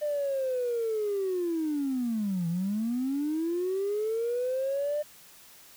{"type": "linear two-way sweep", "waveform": "triangle", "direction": "down then up", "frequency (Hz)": [602, 164.2, 602], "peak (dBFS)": -23, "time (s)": [0.01, 5.03], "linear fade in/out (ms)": 20, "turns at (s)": 2.48, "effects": ["tanh soft clip ceiling -24 dBFS", "white hiss -53 dBFS RMS until 5.76 s"]}